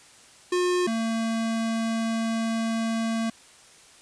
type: tone pair in turn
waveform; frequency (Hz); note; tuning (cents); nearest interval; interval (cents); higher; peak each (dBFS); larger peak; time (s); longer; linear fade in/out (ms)
square; 358.9 / 226.1; F4 / A3; +47 / +47; minor sixth; 800; first; -22 / -25; first; 0.52-0.87 / 0.87-3.3; second; 5
effects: white hiss -52 dBFS RMS until 4.01 s + resampled to 22050 Hz